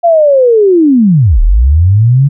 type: linear two-way sweep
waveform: sine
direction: down then up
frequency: 698.5 to 34.65 to 144.5 Hz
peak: -3 dBFS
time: 0.03-2.29 s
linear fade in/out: 20 ms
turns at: 1.41 s
effects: none